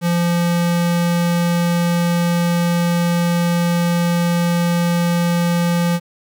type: tone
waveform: square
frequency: 172.4 Hz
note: F3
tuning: 22 cents flat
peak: -15 dBFS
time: 0.01-6 s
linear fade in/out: 50 ms
effects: 8-bit